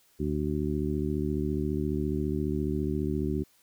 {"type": "harmonic tone", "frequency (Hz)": 74.6, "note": "D2", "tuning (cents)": 28, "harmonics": [1, 2, 3, 4, 5], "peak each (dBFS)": [-33, -33, -33, -33, -33], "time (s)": [0.19, 3.44], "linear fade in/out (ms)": 20, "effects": ["white hiss -64 dBFS RMS until 3.62 s"]}